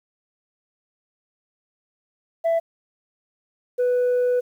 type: tone pair in turn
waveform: sine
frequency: 664 / 494.3 Hz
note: E5 / B4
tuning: +12 / +1 cents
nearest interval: perfect fourth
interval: 511 cents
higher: first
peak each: -15 dBFS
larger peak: neither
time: 2.44-2.6 / 3.78-4.41 s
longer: second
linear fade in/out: 20 ms
effects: tanh soft clip ceiling -16 dBFS + 9-bit